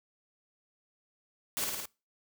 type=noise with echo; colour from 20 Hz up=white; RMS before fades=-33 dBFS; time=1.57-1.64 s; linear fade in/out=0 ms; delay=54 ms; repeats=4; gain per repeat=-2 dB; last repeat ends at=1.856 s; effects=noise-tail reverb RT60 0.3 s tail -24 dB re dry + high-pass 60 Hz 12 dB/octave